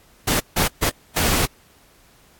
pink noise bursts at uneven times, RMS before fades -19 dBFS, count 4, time 0.27-0.4 / 0.56-0.68 / 0.82-0.9 / 1.16-1.46 s, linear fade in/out 10 ms, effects pink hiss -54 dBFS RMS until 2.39 s + AAC 64 kbps

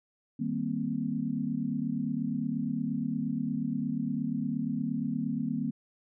sine chord, C minor seventh, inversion first, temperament equal, 155.56 / 196 / 233.1 / 261.6 Hz, Eb3 / G3 / Bb3 / C4, 0 / 0 / 0 / 0 cents, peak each -36 / -36 / -32 / -34 dBFS, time 0.39-5.71 s, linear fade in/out 10 ms, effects none

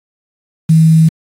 sine tone with quantisation, 160.5 Hz, E3, 46 cents flat, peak -4 dBFS, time 0.69-1.09 s, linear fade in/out 10 ms, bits 5, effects AAC 48 kbps

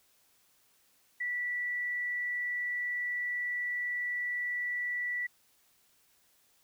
sine tone, 1958 Hz, B6, 15 cents flat, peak -31 dBFS, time 1.2-5.27 s, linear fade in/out 10 ms, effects white hiss -68 dBFS RMS until 6.63 s

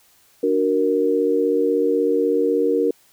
sine chord, D augmented, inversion none, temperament equal, 293.7 / 370 / 466.2 Hz, D4 / F#4 / A#4, 0 / 0 / 0 cents, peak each -22 / -22 / -18 dBFS, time 0.43-2.91 s, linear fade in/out 5 ms, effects white hiss -56 dBFS RMS until 3.12 s

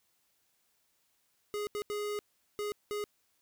square tone bursts at uneven times, 415.3 Hz, G#4, in tune, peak -34 dBFS, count 5, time 1.54-1.67 / 1.75-1.82 / 1.9-2.19 / 2.59-2.72 / 2.91-3.04 s, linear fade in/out 0 ms, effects white hiss -74 dBFS RMS until 3.41 s

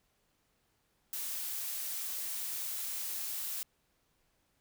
blue noise, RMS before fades -38 dBFS, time 1.13-3.63 s, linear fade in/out 0 ms, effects pink hiss -75 dBFS RMS until 4.6 s

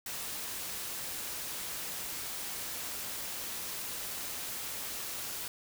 white noise, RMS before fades -39 dBFS, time 0.06-5.48 s, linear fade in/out 2 ms, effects none

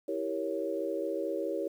sine chord, E diminished seventh, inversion none, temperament equal with one note detuned, 327.2 / 392 / 466.2 / 554.4 Hz, E4 / G4 / Bb4 / Db5, -13 / 0 / 0 / 0 cents, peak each -36 / -36 / -37 / -35 dBFS, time 0.08-1.68 s, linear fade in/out 5 ms, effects 10-bit

